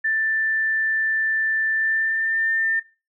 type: tone with pitch glide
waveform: sine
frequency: 1770 to 1798.9 Hz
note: A6 to A6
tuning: +10 to +38 cents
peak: -19 dBFS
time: 0.04-2.8 s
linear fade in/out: 10 ms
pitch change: +28 cents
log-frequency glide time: 1.72-2.43 s
effects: noise-tail reverb RT60 0.3 s tail -18 dB re dry